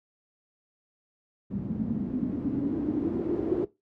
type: noise with low-pass filter sweep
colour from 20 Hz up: white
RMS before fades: -29 dBFS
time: 1.5-3.65 s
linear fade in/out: 10 ms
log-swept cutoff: 200 to 370 Hz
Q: 6.8
effects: noise-tail reverb RT60 0.2 s tail -18 dB re dry + high-pass 60 Hz 12 dB/octave